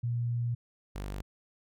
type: tone pair in turn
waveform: sine / sawtooth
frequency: 119.1 / 49.29 Hz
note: A#2 / G1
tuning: +38 / +10 cents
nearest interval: octave + minor third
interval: 1528 cents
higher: first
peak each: -28 / -32 dBFS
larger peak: first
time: 0.03-0.55 / 0.95-1.22 s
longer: first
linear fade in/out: 10 ms
effects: none